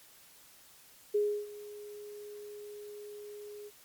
sine tone with ADSR envelope, 415.3 Hz, G#4, in tune, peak -24 dBFS, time 1.14-3.71 s, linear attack 11 ms, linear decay 310 ms, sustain -19 dB, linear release 43 ms, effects white hiss -58 dBFS RMS until 3.84 s + MP3 96 kbps

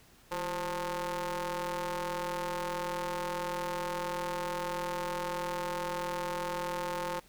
sawtooth ring-modulated tone, 181.7 Hz, F#3, 31 cents flat, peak -26 dBFS, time 0.31-7.2 s, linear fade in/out 10 ms, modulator 706 Hz, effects pink hiss -60 dBFS RMS until 7.28 s

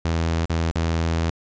sawtooth tone with dropouts, 82.41 Hz, E2, in tune, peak -16 dBFS, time 0.05-1.3 s, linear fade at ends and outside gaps 0 ms, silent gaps 0.455-0.497 / 0.711-0.757 s, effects resampled to 16000 Hz

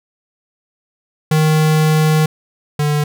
square tone pair in turn, 155.56 / 148.44 Hz, D#3 / D3, 0 / +19 cents, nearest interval minor second, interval 81 cents, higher first, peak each -11 / -14 dBFS, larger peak first, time 1.31-2.26 / 2.79-3.04 s, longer first, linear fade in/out 5 ms, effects none

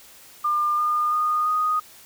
sine tone with pitch steps, 1200 / 1213.9 / 1228 / 1242.3 Hz, D6 / D#6 / D#6 / D#6, +37 / -43 / -23 / -3 cents, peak -19 dBFS, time 0.44-1.8 s, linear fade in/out 10 ms, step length 340 ms, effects white hiss -48 dBFS RMS until 2.05 s

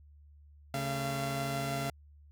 sawtooth tone cluster, 138 / 220.6 / 684 Hz, C#3 / A3 / F5, -7 / +5 / -36 cents, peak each -31 / -39 / -32 dBFS, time 0.74-1.9 s, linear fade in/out 2 ms, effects added 73 Hz sine -54 dBFS peak until 2.31 s

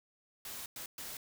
white noise bursts at uneven times, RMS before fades -44 dBFS, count 3, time 0.45-0.66 / 0.76-0.86 / 0.98-1.17 s, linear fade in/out 2 ms, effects none

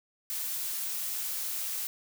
blue noise, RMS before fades -34 dBFS, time 0.3-1.87 s, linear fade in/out 0 ms, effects none

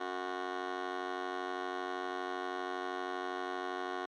15% pulse tone with amplitude modulation, 366.5 Hz, F#4, 16 cents flat, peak -25 dBFS, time 0-4.06 s, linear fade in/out 10 ms, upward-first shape sine, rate 92.6 Hz, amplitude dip 95%, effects low-pass 3000 Hz 12 dB/octave + MP3 96 kbps

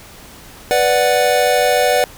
square chord, B minor, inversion none, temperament equal, 493.9 / 587.3 / 740 Hz, B4 / D5 / F#5, 0 / 0 / 0 cents, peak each -17 dBFS, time 0.71-2.04 s, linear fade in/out 0 ms, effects pink hiss -39 dBFS RMS until 2.17 s

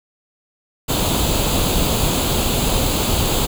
pink noise with comb filter, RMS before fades -18 dBFS, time 0.88-3.47 s, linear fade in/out 20 ms, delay 0.27 ms, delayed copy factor +0.65, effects none

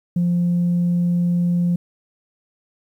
sine tone, 174.61 Hz, F3, in tune, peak -14 dBFS, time 0.16-1.76 s, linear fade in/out 5 ms, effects tanh soft clip ceiling -13 dBFS + 9-bit

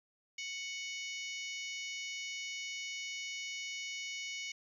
harmonic tone with a mistuned harmonic, 740 Hz, F#5, in tune, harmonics 3 / 4 / 5 / 6 / 7 / 8 / 9, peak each -42 / -45 / -53 / -53 / -51 / -50 / -50 dBFS, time 0.38-4.52 s, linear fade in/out 5 ms, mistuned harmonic 8, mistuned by -37 cents, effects 12-bit

